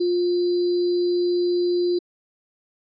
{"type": "tone with sample-and-hold", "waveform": "sine", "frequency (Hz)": 352.7, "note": "F4", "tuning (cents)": 17, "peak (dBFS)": -18, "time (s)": [0, 1.99], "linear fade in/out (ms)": 10, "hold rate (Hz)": 4410, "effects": ["resampled to 16000 Hz"]}